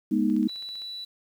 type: chord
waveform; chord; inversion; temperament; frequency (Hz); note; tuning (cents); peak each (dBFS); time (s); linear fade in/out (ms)
sine; G# minor; none; equal with one note detuned; 207.7 / 241.7 / 311.1; G#3 / B3 / D#4; 0 / -37 / 0; -25; 0.11-0.48; 10
type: click train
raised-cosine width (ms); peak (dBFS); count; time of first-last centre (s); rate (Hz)
0.2; -33; 9; 0.3-0.819; 15.4
type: tone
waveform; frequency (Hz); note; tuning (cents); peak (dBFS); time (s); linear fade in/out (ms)
sine; 3951; B7; 0; -34; 0.48-1.05; 10
effects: 9-bit